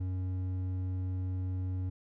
sine tone with hard clipping, 92.5 Hz, F#2, in tune, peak -33 dBFS, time 0-1.9 s, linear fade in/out 10 ms, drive 6 dB, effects none

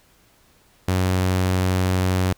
sawtooth tone, 92.5 Hz, F#2, in tune, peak -14 dBFS, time 0.88-2.33 s, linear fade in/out 5 ms, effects pink hiss -57 dBFS RMS until 2.37 s

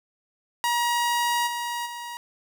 sawtooth tone with level steps, 953 Hz, A#5, 38 cents sharp, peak -18 / -24 / -30 dBFS, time 0.64-2.17 s, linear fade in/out 0 ms, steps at 1.46 / 1.85 s, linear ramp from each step 20 ms, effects none

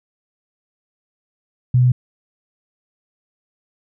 sine tone, 125.1 Hz, B2, 23 cents sharp, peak -10 dBFS, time 1.74-1.92 s, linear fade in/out 5 ms, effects none

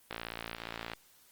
click train, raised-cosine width 0.3 ms, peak -21 dBFS, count 48, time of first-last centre 0.11-0.935 s, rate 57 Hz, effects white hiss -63 dBFS RMS until 1.31 s + Opus 24 kbps

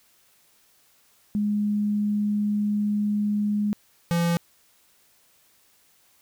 sine / square tone pair in turn, 207.7 / 170.45 Hz, G#3 / F3, 0 / -42 cents, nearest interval minor third, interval 342 cents, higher first, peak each -21 dBFS, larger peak neither, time 1.35-3.73 / 4.11-4.37 s, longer first, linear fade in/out 0 ms, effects white hiss -61 dBFS RMS until 6.21 s

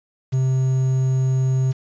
triangle tone with quantisation, 130.81 Hz, C3, in tune, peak -14 dBFS, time 0.32-1.73 s, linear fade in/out 20 ms, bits 7, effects resampled to 16000 Hz

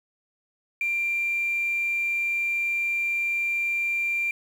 sine tone, 2373 Hz, D7, 17 cents sharp, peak -22 dBFS, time 0.81-4.31 s, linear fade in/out 2 ms, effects tanh soft clip ceiling -19 dBFS + 8-bit

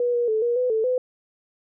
sine tone with pitch steps, 485.8 / 479 / 436.5 / 476.9 / 501 / 441.5 / 505 Hz, B4 / A#4 / A4 / A#4 / B4 / A4 / B4, -29 / +47 / -14 / +39 / +25 / +6 / +39 cents, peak -19 dBFS, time 0-0.98 s, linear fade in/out 2 ms, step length 140 ms, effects none

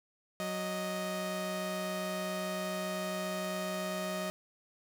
sawtooth tone pair together, 185 / 622.3 Hz, F#3 / D#5, 0 / 0 cents, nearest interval octave + major sixth, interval 2100 cents, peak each -34 / -32 dBFS, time 0.4-4.3 s, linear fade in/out 0 ms, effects none

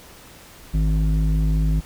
square tone with low-pass filter, 52.5 Hz, G#1, 19 cents sharp, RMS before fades -19 dBFS, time 0.73-1.81 s, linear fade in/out 20 ms, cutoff 190 Hz, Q 1.9, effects pink hiss -45 dBFS RMS until 1.85 s

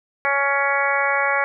harmonic tone, 279.3 Hz, C#4, 13 cents sharp, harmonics 2 / 3 / 4 / 5 / 6 / 7 / 8, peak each -25 / -25 / -25 / -25 / -25 / -25 / -25 dBFS, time 0.25-1.44 s, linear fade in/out 0 ms, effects none

